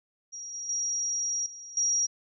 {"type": "tone with level steps", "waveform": "sine", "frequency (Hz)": 5690, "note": "F8", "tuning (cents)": 31, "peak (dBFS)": [-37, -34, -27, -41, -23], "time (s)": [0.32, 2.07], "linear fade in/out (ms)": 20, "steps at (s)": [0.54, 0.69, 1.46, 1.77], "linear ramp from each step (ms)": 2, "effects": []}